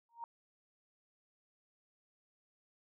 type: tone with exponential growth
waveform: sine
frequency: 932.3 Hz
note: A#5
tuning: in tune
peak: -37 dBFS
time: 0.09-0.24 s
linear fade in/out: 1 ms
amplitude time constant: 31 ms
effects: none